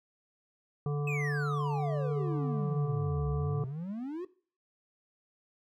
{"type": "harmonic tone", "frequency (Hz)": 145.5, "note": "D3", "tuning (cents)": -16, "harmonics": [1, 3, 5, 7, 8], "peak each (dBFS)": [-29, -37, -46, -54, -46], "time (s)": [0.86, 3.64], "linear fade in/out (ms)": 2}
{"type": "exponential two-way sweep", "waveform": "triangle", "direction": "down then up", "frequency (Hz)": [2620, 65.41, 379.1], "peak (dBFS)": -33, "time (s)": [1.07, 4.25], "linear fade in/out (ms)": 5, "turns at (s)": 3.29}
{"effects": ["noise-tail reverb RT60 0.4 s tail -18 dB re dry"]}